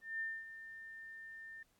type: tone with ADSR envelope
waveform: sine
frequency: 1800 Hz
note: A6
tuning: 39 cents sharp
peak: -36 dBFS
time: 0.01-1.63 s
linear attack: 190 ms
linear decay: 240 ms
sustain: -12 dB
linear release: 4 ms
effects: pink hiss -75 dBFS RMS until 1.79 s + AAC 64 kbps